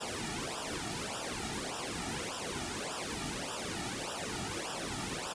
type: noise with flanger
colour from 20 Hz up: pink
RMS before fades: -38 dBFS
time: 0-5.34 s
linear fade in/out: 20 ms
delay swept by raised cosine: 0.46 to 1.96 ms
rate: 1.7 Hz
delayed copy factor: -1
effects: resampled to 22050 Hz